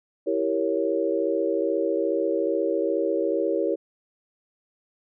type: chord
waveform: sine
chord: E diminished seventh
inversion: none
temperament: equal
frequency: 329.6 / 392 / 466.2 / 554.4 Hz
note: E4 / G4 / Bb4 / Db5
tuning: 0 / 0 / 0 / 0 cents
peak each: -27 dBFS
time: 0.26-3.76 s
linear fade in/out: 20 ms
effects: none